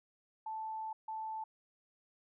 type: tone bursts at uneven times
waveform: sine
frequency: 878 Hz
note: A5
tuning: 4 cents flat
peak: -38 dBFS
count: 2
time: 0.46-0.93 / 1.08-1.44 s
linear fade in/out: 5 ms
effects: none